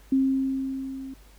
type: tone with level ramp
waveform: sine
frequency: 267 Hz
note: C4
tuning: 35 cents sharp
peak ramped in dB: -17 to -35 dBFS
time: 0.12-1.14 s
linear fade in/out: 5 ms
effects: added 50 Hz sine -50 dBFS peak until 1.38 s + pink hiss -57 dBFS RMS until 1.38 s